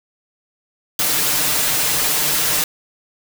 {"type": "noise with comb filter", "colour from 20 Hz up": "white", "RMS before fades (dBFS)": -18, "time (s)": [0.99, 2.64], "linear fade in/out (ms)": 2, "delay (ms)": 6.6, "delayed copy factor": 0.9, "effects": []}